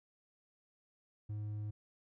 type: tone with hard clipping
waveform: sine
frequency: 105.3 Hz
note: G#2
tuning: 24 cents sharp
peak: -39 dBFS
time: 1.29-1.71 s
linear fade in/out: 10 ms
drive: 3 dB
effects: none